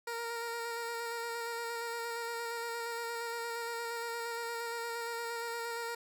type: tone with vibrato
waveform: 15% pulse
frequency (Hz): 466.2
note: A#4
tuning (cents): 0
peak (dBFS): -30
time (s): 0.07-5.95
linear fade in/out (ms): 5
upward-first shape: square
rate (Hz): 8.6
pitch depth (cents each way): 15
effects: none